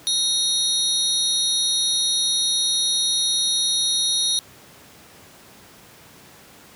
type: tone cluster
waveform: sine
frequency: 3770 / 4247 / 5810 / 10820 Hz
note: A#7 / C8 / F#8 / E9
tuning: +19 / +25 / -32 / +44 cents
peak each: -21 / -26 / -27 / -25 dBFS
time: 0.07-4.39 s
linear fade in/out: 0 ms
effects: pink hiss -47 dBFS RMS until 6.75 s + high-pass 100 Hz 12 dB/octave